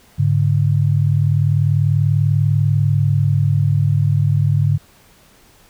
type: tone pair together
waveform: sine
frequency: 103.83 / 144.1 Hz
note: G#2 / D3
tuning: 0 / -33 cents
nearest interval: tritone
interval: 567 cents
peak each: -15 dBFS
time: 0.18-4.78 s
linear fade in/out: 20 ms
effects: pink hiss -50 dBFS RMS until 5.69 s